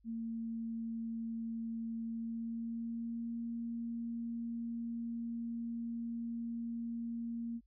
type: tone with pitch glide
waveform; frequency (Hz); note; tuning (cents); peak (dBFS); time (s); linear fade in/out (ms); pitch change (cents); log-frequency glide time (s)
sine; 227.9 to 232.8; A#3 to A#3; -39 to -2; -37; 0.04-7.61; 50; +37; 2.03-3.36
effects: added 50 Hz sine -66 dBFS peak until 7.66 s